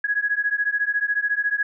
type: beating tone pair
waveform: sine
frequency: 1661.2 / 1675.2 Hz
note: G#6 / G#6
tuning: 0 / +15 cents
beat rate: 14 Hz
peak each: -23 dBFS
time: 0.04-1.63 s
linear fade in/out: 5 ms
effects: none